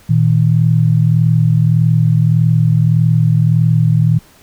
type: tone pair together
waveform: sine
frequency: 116.54 / 158.22 Hz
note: A#2 / D#3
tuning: 0 / +29 cents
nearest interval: perfect fourth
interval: 529 cents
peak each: -11 dBFS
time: 0.09-4.19 s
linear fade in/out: 10 ms
effects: pink hiss -46 dBFS RMS until 4.42 s